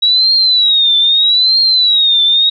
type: tone with vibrato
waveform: sine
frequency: 3863 Hz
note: B7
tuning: 39 cents flat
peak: -7 dBFS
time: 0.02-2.5 s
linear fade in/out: 10 ms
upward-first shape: triangle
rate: 0.79 Hz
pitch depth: 160 cents each way
effects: none